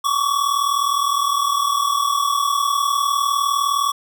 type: tone pair together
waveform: square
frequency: 1108.7 / 1148.4 Hz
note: C#6 / D6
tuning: 0 / -39 cents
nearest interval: minor second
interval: 61 cents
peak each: -21 / -20 dBFS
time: 0.04-3.92 s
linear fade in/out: 10 ms
effects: none